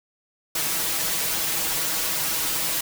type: noise with comb filter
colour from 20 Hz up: white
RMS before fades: -25 dBFS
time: 0.55-2.81 s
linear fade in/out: 5 ms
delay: 6.2 ms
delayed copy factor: +0.95
effects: none